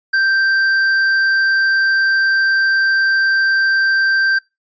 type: tone with tanh clipping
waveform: sine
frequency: 1568 Hz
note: G6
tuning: in tune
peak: -13 dBFS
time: 0.13-4.39 s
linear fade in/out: 10 ms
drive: 8 dB
effects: noise-tail reverb RT60 0.2 s tail -22 dB re dry + resampled to 16000 Hz